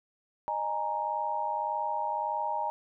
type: chord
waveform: sine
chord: D# suspended fourth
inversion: none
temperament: equal with one note detuned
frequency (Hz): 611.9 / 830.6 / 932.3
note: D#5 / G#5 / A#5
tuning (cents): -29 / 0 / 0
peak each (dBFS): -37 / -33 / -31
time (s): 0.48-2.7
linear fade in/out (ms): 0
effects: none